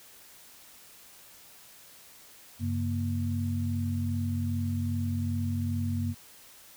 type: tone cluster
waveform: sine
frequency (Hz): 95.8 / 138.3 / 236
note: G2 / C#3 / A#3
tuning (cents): -39 / -4 / +22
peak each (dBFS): -29 / -38 / -32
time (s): 2.59-6.15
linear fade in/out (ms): 50
effects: white hiss -53 dBFS RMS until 6.76 s